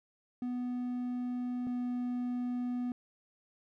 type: tone pair in turn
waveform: triangle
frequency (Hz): 247.1 / 246.2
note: B3 / B3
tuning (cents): +1 / -5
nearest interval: unison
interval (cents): 6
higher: first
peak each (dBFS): -31 / -30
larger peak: second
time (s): 0.42-1.67 / 1.67-2.92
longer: neither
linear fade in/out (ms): 2
effects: none